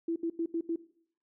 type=tone bursts at uneven times; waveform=sine; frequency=332.7 Hz; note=E4; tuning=16 cents sharp; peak=-28 dBFS; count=5; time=0.08-0.16 / 0.23-0.3 / 0.39-0.46 / 0.54-0.61 / 0.69-0.76 s; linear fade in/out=5 ms; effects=noise-tail reverb RT60 0.6 s tail -18 dB re dry